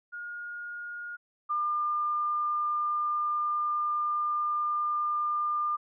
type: tone pair in turn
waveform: sine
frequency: 1429 / 1201.6 Hz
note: F6 / D6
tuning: +39 / +39 cents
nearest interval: minor third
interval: 300 cents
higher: first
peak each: -36 / -26 dBFS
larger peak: second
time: 0.12-1.17 / 1.49-5.77 s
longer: second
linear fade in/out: 20 ms
effects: none